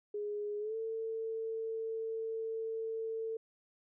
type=tone with pitch glide; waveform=sine; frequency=415.3 to 447.7 Hz; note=G#4 to A4; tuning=0 to +30 cents; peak=-35 dBFS; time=0.14-3.37 s; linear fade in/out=5 ms; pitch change=+130 cents; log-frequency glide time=0.59-0.76 s; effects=none